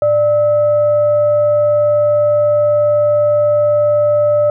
sine tone with frequency modulation, 592 Hz, D5, 14 cents sharp, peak -9 dBFS, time 0.02-4.5 s, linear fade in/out 2 ms, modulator 701 Hz, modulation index 0.26, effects none

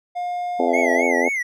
triangle tone with pitch glide, 711 to 663.4 Hz, F5 to E5, +31 to +11 cents, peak -21 dBFS, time 0.15-1.04 s, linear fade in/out 20 ms, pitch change -120 cents, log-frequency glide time 0.67-0.73 s
harmonic tone, 86 Hz, F2, 26 cents flat, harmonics 3 / 4 / 5 / 6 / 7 / 8 / 9 / 10, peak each -24 / -26 / -24 / -25 / -25 / -28 / -29 / -29 dBFS, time 0.59-1.29 s, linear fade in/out 10 ms
triangle tone with vibrato, 2069 Hz, C7, 20 cents flat, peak -19 dBFS, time 0.73-1.43 s, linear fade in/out 10 ms, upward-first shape sine, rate 3.9 Hz, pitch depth 130 cents each way
effects none

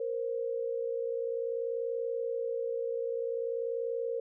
sine tone pair together, 466.2 / 526.7 Hz, A#4 / C5, 0 / +11 cents, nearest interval major second, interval 211 cents, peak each -32 / -36 dBFS, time 0-4.2 s, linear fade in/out 5 ms, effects none

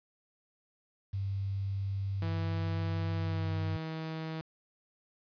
sine tone, 98 Hz, G2, in tune, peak -31 dBFS, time 1.13-3.77 s, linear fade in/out 10 ms
sawtooth tone with pitch glide, 164.5 to 159.82 Hz, E3 to D#3, -3 to +47 cents, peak -32 dBFS, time 2.22-4.41 s, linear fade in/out 0 ms, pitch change -50 cents, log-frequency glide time 3.15-3.61 s
effects resampled to 11025 Hz + 10-bit

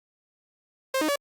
sawtooth tone with pitch steps, 529 / 308.8 / 570 Hz, C5 / D#4 / C#5, +19 / -13 / +48 cents, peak -19 dBFS, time 0.94-1.159 s, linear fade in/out 5 ms, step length 73 ms, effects Opus 48 kbps

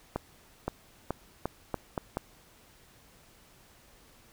accelerating click train, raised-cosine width 1 ms, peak -16 dBFS, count 7, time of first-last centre 0.16-2.171 s, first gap 520 ms, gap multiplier 0.82, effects pink hiss -59 dBFS RMS until 4.32 s

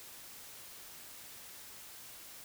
silence, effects white hiss -51 dBFS RMS until 2.44 s

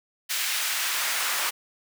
pink noise with high-pass filter sweep, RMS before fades -27 dBFS, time 0.29-1.51 s, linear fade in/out 20 ms, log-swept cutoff 2200 to 1100 Hz, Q 0.94, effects none

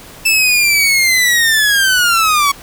sawtooth linear sweep, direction down, 2650 to 1108.7 Hz, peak -6 dBFS, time 0.25-2.52 s, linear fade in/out 10 ms, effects pink hiss -36 dBFS RMS until 2.62 s

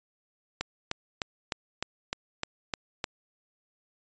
click train, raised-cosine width 0.2 ms, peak -12 dBFS, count 9, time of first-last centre 0.61-3.042 s, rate 3.29 Hz, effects resampled to 16000 Hz

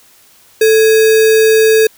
sine tone with sample-and-hold, 440 Hz, A4, in tune, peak -5 dBFS, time 0.61-1.87 s, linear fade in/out 5 ms, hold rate 2100 Hz, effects white hiss -46 dBFS RMS until 1.97 s

